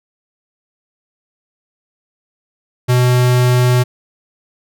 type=tone; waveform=square; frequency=124.5 Hz; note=B2; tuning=14 cents sharp; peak=-10 dBFS; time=2.88-3.84 s; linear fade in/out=20 ms; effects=none